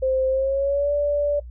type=tone with pitch glide; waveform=sine; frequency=523.3 to 580.6 Hz; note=C5 to D5; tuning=0 to -20 cents; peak=-18 dBFS; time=0.02-1.4 s; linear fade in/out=10 ms; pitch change=+180 cents; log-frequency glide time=0.28-0.93 s; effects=noise-tail reverb RT60 0.1 s tail -19 dB re dry + added 60 Hz sine -35 dBFS peak until 1.5 s